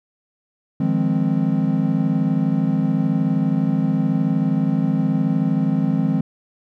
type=chord; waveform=triangle; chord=F minor seventh; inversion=third; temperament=equal; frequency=155.56 / 174.61 / 207.7 / 261.6 Hz; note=Eb3 / F3 / Ab3 / C4; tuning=0 / 0 / 0 / 0 cents; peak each=-20 dBFS; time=0.8-6.21 s; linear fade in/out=5 ms; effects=none